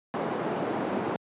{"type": "band-pass noise", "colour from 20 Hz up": "white", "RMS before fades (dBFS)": -30, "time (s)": [0.14, 1.16], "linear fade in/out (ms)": 0, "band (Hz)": [170, 630], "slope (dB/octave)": 12, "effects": ["high-pass 100 Hz 12 dB/octave", "resampled to 8000 Hz"]}